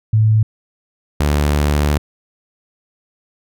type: tone pair in turn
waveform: sine / sawtooth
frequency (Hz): 109.1 / 73.43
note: A2 / D2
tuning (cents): -14 / 0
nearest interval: perfect fifth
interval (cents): 686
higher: first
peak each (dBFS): -9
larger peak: neither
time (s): 0.13-0.43 / 1.2-1.98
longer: second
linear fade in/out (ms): 5
effects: none